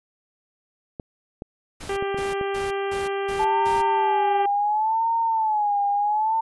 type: clicks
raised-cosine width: 2 ms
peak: -19 dBFS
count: 6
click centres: 0.998 / 1.421 / 2.025 / 2.145 / 2.188 / 2.412 s
type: noise bursts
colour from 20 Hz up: pink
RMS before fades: -37 dBFS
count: 6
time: 1.8-3.82 s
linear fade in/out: 10 ms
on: 170 ms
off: 200 ms
type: harmonic tone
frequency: 395.1 Hz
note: G4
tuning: 14 cents sharp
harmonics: 1 / 2 / 3 / 4 / 5 / 6 / 7 / 8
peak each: -25 / -31 / -35 / -37 / -39 / -41 / -42 / -43 dBFS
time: 1.89-4.46 s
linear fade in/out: 5 ms
type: tone with vibrato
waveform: sine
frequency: 861 Hz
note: A5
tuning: 38 cents flat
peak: -19 dBFS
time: 3.39-6.41 s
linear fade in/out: 10 ms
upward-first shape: sine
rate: 0.71 Hz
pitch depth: 110 cents each way
effects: resampled to 24000 Hz